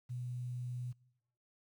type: tone with quantisation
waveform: sine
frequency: 123.47 Hz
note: B2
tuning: in tune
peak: -38 dBFS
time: 0.09-0.93 s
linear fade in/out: 20 ms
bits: 11
effects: noise-tail reverb RT60 0.9 s tail -24 dB re dry